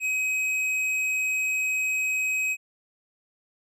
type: tone with hard clipping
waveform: triangle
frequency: 2533 Hz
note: D#7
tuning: 30 cents sharp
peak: -25 dBFS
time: 0-2.57 s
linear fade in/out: 50 ms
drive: 11 dB
effects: none